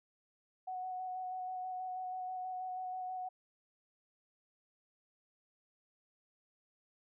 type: tone with vibrato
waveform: sine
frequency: 740 Hz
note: F#5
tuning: in tune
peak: -38 dBFS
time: 0.67-3.29 s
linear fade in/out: 10 ms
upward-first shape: square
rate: 6.2 Hz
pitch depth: 12 cents each way
effects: none